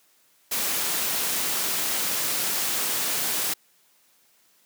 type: noise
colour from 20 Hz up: white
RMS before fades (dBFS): -26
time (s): 0.51-3.54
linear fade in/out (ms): 10
effects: white hiss -62 dBFS RMS until 4.65 s + high-pass 150 Hz 12 dB/octave